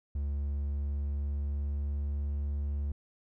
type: tone with pitch glide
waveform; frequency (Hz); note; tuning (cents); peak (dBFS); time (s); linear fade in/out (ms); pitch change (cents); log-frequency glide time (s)
triangle; 71.2 to 71.82; C#2 to D2; +47 to -38; -28; 0.15-2.92; 5; +15; 0.67-2.32
effects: none